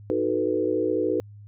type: chord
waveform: sine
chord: B dominant seventh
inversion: first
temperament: equal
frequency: 311.1 / 370 / 440 / 493.9 Hz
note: D#4 / F#4 / A4 / B4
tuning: 0 / 0 / 0 / 0 cents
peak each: -27 dBFS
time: 0.1-1.2 s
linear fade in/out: 0 ms
effects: added 103 Hz sine -42 dBFS peak until 1.47 s